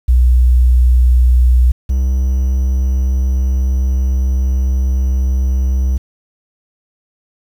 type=tone pair in turn; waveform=sine / triangle; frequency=61.74 / 64.66 Hz; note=B1 / C2; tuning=0 / -20 cents; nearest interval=minor second; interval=80 cents; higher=second; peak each=-6 / -9 dBFS; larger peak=first; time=0.08-1.72 / 1.89-5.98 s; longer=second; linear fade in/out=10 ms; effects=7-bit